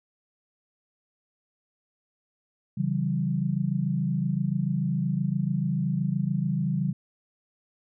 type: chord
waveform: sine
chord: C# diminished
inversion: none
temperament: equal with one note detuned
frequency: 138.59 / 164.81 / 192.19 Hz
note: C#3 / E3 / G3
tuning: 0 / 0 / -34 cents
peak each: -28 dBFS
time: 2.77-6.93 s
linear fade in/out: 10 ms
effects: none